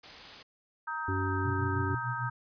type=noise; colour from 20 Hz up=white; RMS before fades=-46 dBFS; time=0.03-0.43 s; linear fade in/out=10 ms
type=chord; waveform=sine; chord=Eb major; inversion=second; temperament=equal with one note detuned; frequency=932.3 / 1265.5 / 1568 Hz; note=Bb5 / Eb6 / G6; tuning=0 / +29 / 0 cents; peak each=-37 dBFS; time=0.87-2.3 s; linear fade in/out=10 ms
type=harmonic tone; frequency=95 Hz; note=F#2; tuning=46 cents sharp; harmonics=1 / 3 / 4; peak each=-31 / -36 / -37 dBFS; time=1.08-1.95 s; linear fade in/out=5 ms
type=tone with tremolo; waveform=sine; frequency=123.47 Hz; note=B2; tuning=in tune; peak=-31 dBFS; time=1.45-2.3 s; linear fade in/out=5 ms; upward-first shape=sine; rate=6.6 Hz; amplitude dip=85%
effects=resampled to 11025 Hz